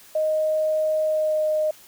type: tone with pitch glide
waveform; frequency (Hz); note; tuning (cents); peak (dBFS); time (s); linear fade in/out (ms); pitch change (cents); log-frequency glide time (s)
sine; 622.3 to 616.9; D#5 to D#5; 0 to -15; -19; 0.15-1.71; 5; -15; 1.03-1.44
effects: white hiss -49 dBFS RMS until 1.87 s